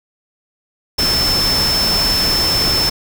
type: tone in noise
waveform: sine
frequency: 5290 Hz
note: E8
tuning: 5 cents sharp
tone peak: -14 dBFS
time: 0.98-2.9 s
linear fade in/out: 10 ms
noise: pink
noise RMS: -20 dBFS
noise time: 0.98-2.9 s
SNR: +3 dB
effects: none